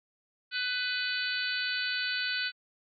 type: harmonic tone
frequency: 498.7 Hz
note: B4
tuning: 17 cents sharp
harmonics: 3 / 4 / 5 / 6 / 7 / 8 / 9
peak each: -32 / -42 / -37 / -38 / -42 / -37 / -37 dBFS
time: 0.51-2.52 s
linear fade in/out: 50 ms
effects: MP3 48 kbps